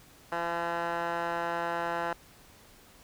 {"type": "tone with band-pass filter", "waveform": "15% pulse", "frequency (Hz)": 170, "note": "F3", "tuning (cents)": -46, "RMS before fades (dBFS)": -32, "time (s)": [0.32, 2.13], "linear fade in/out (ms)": 2, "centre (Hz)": 1100, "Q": 4.4, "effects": ["pink hiss -56 dBFS RMS until 3.03 s"]}